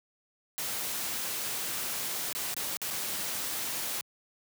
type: noise with dropouts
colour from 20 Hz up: white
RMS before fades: -34 dBFS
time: 0.58-4.01 s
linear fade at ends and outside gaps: 0 ms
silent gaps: 2.328-2.35 / 2.542-2.566 / 2.77-2.817 / 2.904-2.908 s
effects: high-pass 100 Hz 12 dB/octave